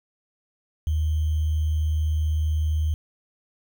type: tone with sample-and-hold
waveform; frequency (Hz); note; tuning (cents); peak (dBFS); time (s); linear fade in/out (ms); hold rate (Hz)
sine; 77.78; D#2; 0; -20; 0.87-2.94; 0; 3150
effects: none